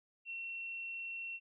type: tone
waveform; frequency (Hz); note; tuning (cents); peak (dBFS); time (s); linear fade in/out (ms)
sine; 2718; F7; -48; -40; 0.25-1.4; 50
effects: none